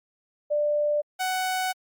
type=tone pair in turn; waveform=sine / sawtooth; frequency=592 / 745.2 Hz; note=D5 / F#5; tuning=+14 / +12 cents; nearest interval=major third; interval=398 cents; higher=second; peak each=-21 dBFS; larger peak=neither; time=0.5-1.02 / 1.19-1.73 s; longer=second; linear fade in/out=20 ms; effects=Opus 48 kbps